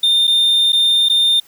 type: tone with dropouts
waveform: triangle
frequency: 3619 Hz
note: A7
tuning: 48 cents sharp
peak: -9 dBFS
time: 0.03-1.4 s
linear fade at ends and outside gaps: 5 ms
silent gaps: 0.271-0.276 / 0.722-0.729 / 1.087-1.097 s
effects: white hiss -49 dBFS RMS until 1.47 s